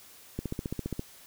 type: click train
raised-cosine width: 3 ms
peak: -19 dBFS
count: 10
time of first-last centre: 0.39-0.994 s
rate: 14.9 Hz
effects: white hiss -53 dBFS RMS until 1.26 s